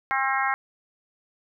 harmonic tone, 267.8 Hz, C4, 40 cents sharp, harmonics 3 / 4 / 5 / 6 / 7 / 8, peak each -27 / -28 / -29 / -30 / -30 / -31 dBFS, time 0.11-0.54 s, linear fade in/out 0 ms, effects none

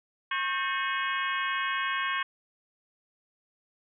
harmonic tone with a mistuned harmonic, 363.1 Hz, F#4, 33 cents flat, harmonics 3 / 4 / 5 / 6 / 7 / 8 / 9, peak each -31 / -33 / -35 / -37 / -38 / -39 / -40 dBFS, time 0.31-2.23 s, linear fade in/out 5 ms, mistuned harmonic 4, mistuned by +140 cents, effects none

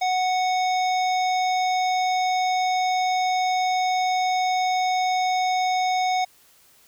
harmonic tone with a mistuned harmonic, 739 Hz, F#5, 2 cents flat, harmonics 1 / 3 / 5 / 7 / 9, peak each -20 / -30 / -34 / -37 / -39 dBFS, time 0.01-6.25 s, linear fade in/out 10 ms, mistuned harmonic 9, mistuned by -40 cents, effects white hiss -56 dBFS RMS until 6.87 s

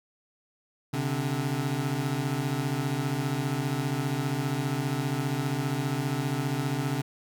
25% pulse beating tone pair, 130.81 / 145.81 Hz, C3 / D3, 0 / -12 cents, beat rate 15 Hz, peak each -26 dBFS, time 0.93-7.02 s, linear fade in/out 10 ms, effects none

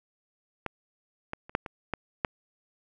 clicks, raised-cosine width 0.5 ms, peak -16 / -18 / -30 / -9 / -22 / -14 / -10 dBFS, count 7, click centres 0.663 / 1.334 / 1.495 / 1.551 / 1.662 / 1.937 / 2.248 s, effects none

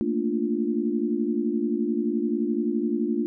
sine chord, Bb major seventh, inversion third, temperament equal with one note detuned, 221.5 / 233.1 / 293.7 / 349.2 Hz, A3 / Bb3 / D4 / F4, +12 / 0 / 0 / 0 cents, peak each -28 dBFS, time 0.01-3.26 s, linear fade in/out 0 ms, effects none

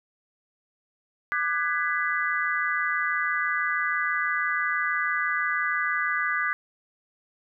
sine chord, G# half-diminished seventh, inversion second, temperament just, 1196.1 / 1495.1 / 1661.2 / 1993.5 Hz, D6 / F#6 / G#6 / B6, +31 / +18 / 0 / +16 cents, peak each -29 dBFS, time 1.32-6.53 s, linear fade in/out 0 ms, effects none

